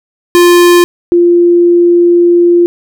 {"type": "tone pair in turn", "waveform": ["square", "sine"], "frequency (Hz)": [350, 347.2], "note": ["F4", "F4"], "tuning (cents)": [4, -10], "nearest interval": "unison", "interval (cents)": 14, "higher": "first", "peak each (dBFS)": -3, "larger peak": "neither", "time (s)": [[0.35, 0.84], [1.12, 2.66]], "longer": "second", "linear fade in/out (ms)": 0, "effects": []}